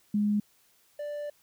sine / triangle tone pair in turn, 207.7 / 587.5 Hz, G#3 / D5, 0 / +1 cents, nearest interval octave + tritone, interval 1801 cents, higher second, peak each -23 / -31 dBFS, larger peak first, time 0.14-0.4 / 0.99-1.3 s, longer second, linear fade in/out 5 ms, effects white hiss -65 dBFS RMS until 1.42 s

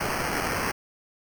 white noise with sample-and-hold, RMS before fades -28 dBFS, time 0-0.72 s, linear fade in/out 10 ms, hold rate 3675 Hz, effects none

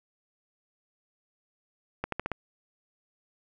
accelerating click train, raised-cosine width 0.5 ms, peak -15 dBFS, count 5, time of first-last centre 2.04-2.317 s, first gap 83 ms, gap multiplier 0.88, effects none

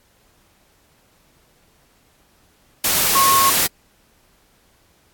sine tone in noise, 1088 Hz, C#6, 33 cents flat, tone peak -13 dBFS, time 3.15-3.5 s, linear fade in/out 5 ms, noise white, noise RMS -17 dBFS, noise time 2.84-3.67 s, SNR +1 dB, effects pink hiss -58 dBFS RMS until 5.13 s + AAC 64 kbps

